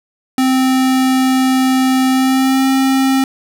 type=tone with pitch glide; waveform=square; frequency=260.5 to 266.4 Hz; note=C4 to C4; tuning=-7 to +31 cents; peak=-11 dBFS; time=0.38-3.24 s; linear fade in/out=2 ms; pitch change=+38 cents; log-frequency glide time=2.1-2.68 s; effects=8-bit